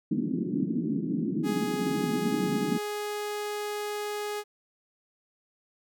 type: band-pass noise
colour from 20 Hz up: white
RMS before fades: -29 dBFS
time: 0.11-2.78 s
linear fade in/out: 5 ms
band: 160 to 320 Hz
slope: 48 dB/octave
type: tone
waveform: sawtooth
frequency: 416.4 Hz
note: G#4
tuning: 5 cents sharp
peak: -27 dBFS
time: 1.43-4.44 s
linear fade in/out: 50 ms
effects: none